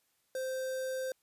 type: tone with notch filter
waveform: square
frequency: 521 Hz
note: C5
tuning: 7 cents flat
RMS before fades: -36 dBFS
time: 0.35-1.12 s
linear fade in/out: 2 ms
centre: 2700 Hz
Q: 1.1
effects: white hiss -75 dBFS RMS until 1.22 s + resampled to 32000 Hz

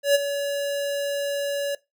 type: tone with ADSR envelope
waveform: square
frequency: 567 Hz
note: C#5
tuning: 39 cents sharp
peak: -14 dBFS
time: 0.03-1.75 s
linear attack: 120 ms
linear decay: 21 ms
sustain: -11 dB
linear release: 4 ms
effects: noise-tail reverb RT60 0.2 s tail -20 dB re dry

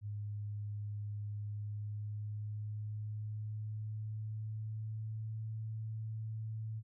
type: tone with pitch glide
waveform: sine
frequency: 103.83 to 110 Hz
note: G#2 to A2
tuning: 0 to 0 cents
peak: -38 dBFS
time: 0.01-6.83 s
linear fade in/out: 50 ms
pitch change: +100 cents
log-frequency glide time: 1.32-5.41 s
effects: none

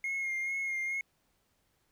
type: tone with vibrato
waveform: triangle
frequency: 2144 Hz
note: C7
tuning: 42 cents sharp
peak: -29 dBFS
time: 0.04-1.01 s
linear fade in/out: 2 ms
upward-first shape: sine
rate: 2.3 Hz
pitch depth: 28 cents each way
effects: tanh soft clip ceiling -26 dBFS + pink hiss -74 dBFS RMS until 1.91 s

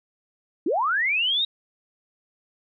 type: linear sweep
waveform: sine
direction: up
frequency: 269.7 to 3829 Hz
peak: -20 dBFS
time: 0.66-1.45 s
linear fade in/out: 5 ms
effects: none

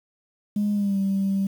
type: tone with pitch glide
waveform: sine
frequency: 206.7 to 195.1 Hz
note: G#3 to G3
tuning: -8 to -8 cents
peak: -19 dBFS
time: 0.56-1.47 s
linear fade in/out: 5 ms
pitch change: -100 cents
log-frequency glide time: 0.73-0.98 s
effects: tanh soft clip ceiling -17 dBFS + 8-bit

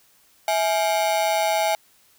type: ring-modulated tone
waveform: 45% pulse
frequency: 744 Hz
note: F#5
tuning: 9 cents sharp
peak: -16 dBFS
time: 0.48-1.75 s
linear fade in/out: 0 ms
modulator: 91.7 Hz
effects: white hiss -58 dBFS RMS until 2.18 s

